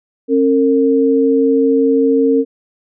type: tone pair together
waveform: sine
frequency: 271.3 / 456.3 Hz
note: C#4 / A#4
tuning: -37 / -37 cents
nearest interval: major sixth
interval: 900 cents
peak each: -12 dBFS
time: 0.28-2.45 s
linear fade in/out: 50 ms
effects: none